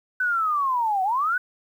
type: linear two-way sweep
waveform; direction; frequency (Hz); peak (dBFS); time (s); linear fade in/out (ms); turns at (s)
sine; down then up; 1519 to 733 to 1519; -20; 0.2-1.38; 5; 1.03
effects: 9-bit